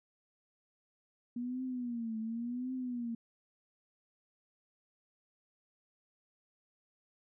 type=tone with vibrato; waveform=sine; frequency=238.7 Hz; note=A#3; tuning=41 cents sharp; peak=-35 dBFS; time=1.36-3.15 s; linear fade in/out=5 ms; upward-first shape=triangle; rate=0.91 Hz; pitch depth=150 cents each way; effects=none